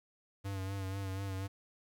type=tone with vibrato; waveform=square; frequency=96.8 Hz; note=G2; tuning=21 cents flat; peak=-37 dBFS; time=0.44-1.48 s; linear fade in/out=20 ms; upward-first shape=sine; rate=4.1 Hz; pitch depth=40 cents each way; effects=11-bit